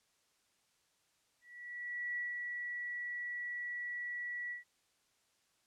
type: tone with ADSR envelope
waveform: sine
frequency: 1942 Hz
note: B6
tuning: 30 cents flat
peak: -35 dBFS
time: 1.41-4.64 s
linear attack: 760 ms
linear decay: 160 ms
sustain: -3 dB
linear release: 130 ms
effects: white hiss -75 dBFS RMS until 5.66 s + low-pass 9000 Hz 12 dB/octave